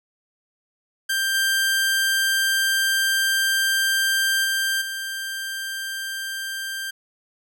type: tone with level steps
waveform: sawtooth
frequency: 1580 Hz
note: G6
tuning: 13 cents sharp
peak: -17 / -15 / -17 / -24 dBFS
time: 1.09-6.91 s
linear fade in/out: 10 ms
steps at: 1.34 / 4.44 / 4.81 s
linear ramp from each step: 10 ms
effects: none